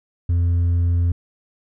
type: tone with hard clipping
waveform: triangle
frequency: 86.3 Hz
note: F2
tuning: 20 cents flat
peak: -14 dBFS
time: 0.29-1.12 s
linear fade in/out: 5 ms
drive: 1 dB
effects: none